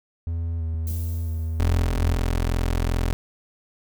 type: tone with vibrato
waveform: triangle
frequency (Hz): 82.1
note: E2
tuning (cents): -6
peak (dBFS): -22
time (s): 0.27-2.19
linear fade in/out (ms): 0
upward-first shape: square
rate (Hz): 1.5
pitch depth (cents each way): 25
type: clicks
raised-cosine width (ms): 5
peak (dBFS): -28 / -25 / -35 / -29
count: 4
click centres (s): 0.743 / 0.909 / 1.384 / 2.338
type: noise with exponential decay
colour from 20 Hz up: violet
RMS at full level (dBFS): -36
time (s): 0.87-2.16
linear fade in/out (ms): 1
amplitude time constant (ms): 280
type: tone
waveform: 25% pulse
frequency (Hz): 42.58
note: F1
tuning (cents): -43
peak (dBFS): -17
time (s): 1.6-3.13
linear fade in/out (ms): 0
effects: none